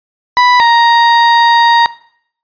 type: tone pair in turn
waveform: 35% pulse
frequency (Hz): 987.8 / 935.6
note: B5 / A#5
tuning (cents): 0 / +6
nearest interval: minor second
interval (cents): 94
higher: first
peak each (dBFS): -4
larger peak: neither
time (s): 0.37-0.6 / 0.6-1.86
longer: second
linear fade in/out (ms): 0
effects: noise-tail reverb RT60 0.6 s tail -18 dB re dry + resampled to 11025 Hz